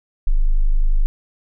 sine tone, 25.7 Hz, G#0, 17 cents flat, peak -11 dBFS, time 0.27-1.06 s, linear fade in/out 0 ms, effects none

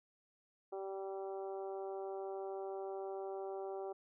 harmonic tone, 193.8 Hz, G3, 20 cents flat, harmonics 2 / 3 / 4 / 5 / 6 / 7, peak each -42 / -48 / -47 / -59 / -59 / -63 dBFS, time 0.72-3.93 s, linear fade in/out 10 ms, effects none

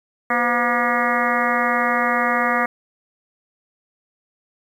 harmonic tone with a mistuned harmonic, 239.5 Hz, A#3, 47 cents sharp, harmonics 1 / 2 / 3 / 4 / 5 / 6 / 7 / 8 / 9, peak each -26 / -26 / -24 / -28 / -22 / -28 / -27 / -24 / -28 dBFS, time 0.3-2.66 s, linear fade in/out 5 ms, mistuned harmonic 2, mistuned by +98 cents, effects 8-bit

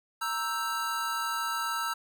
square chord, E diminished, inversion second, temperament equal, 932.3 / 1318.5 / 1568 Hz, Bb5 / E6 / G6, 0 / 0 / 0 cents, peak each -36 / -32 / -38 dBFS, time 0.21-1.94 s, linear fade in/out 10 ms, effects none

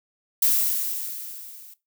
violet noise with level ramp, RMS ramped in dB -18 to -46 dBFS, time 0.42-1.74 s, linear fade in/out 5 ms, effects noise-tail reverb RT60 0.2 s tail -17 dB re dry

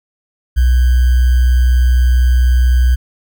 sine tone with sample-and-hold, 62.1 Hz, B1, 10 cents sharp, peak -7 dBFS, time 0.56-2.96 s, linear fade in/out 20 ms, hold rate 1575 Hz, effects none

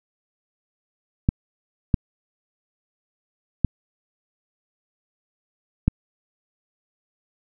clicks, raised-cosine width 5 ms, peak -4 dBFS, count 4, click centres 1.289 / 1.942 / 3.647 / 5.88 s, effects none

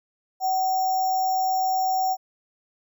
sine tone with sample-and-hold, 754 Hz, F#5, 32 cents sharp, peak -20 dBFS, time 0.4-2.17 s, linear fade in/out 50 ms, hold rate 6300 Hz, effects none

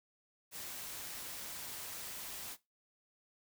white noise, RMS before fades -45 dBFS, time 0.51-2.57 s, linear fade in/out 50 ms, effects noise-tail reverb RT60 0.2 s tail -17 dB re dry

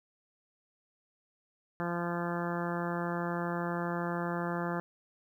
harmonic tone, 172.6 Hz, F3, 20 cents flat, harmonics 1 / 2 / 3 / 4 / 5 / 6 / 7 / 8 / 9 / 10, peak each -35 / -38 / -40 / -41 / -42 / -43 / -43 / -44 / -45 / -45 dBFS, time 1.8-4.8 s, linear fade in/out 0 ms, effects 11-bit

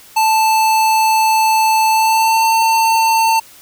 square tone with pitch glide, 880 to 898.5 Hz, A5 to A5, 0 to +36 cents, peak -11 dBFS, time 0.16-3.4 s, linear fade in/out 10 ms, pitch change +36 cents, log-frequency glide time 1.9-2.45 s, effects white hiss -42 dBFS RMS until 3.61 s

